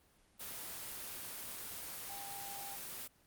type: tone in noise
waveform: sine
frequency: 798 Hz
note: G5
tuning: 31 cents sharp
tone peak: -48 dBFS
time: 2.08-2.77 s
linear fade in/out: 20 ms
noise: white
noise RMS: -45 dBFS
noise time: 0.39-3.08 s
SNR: -6 dB
effects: pink hiss -69 dBFS RMS until 3.26 s + Opus 24 kbps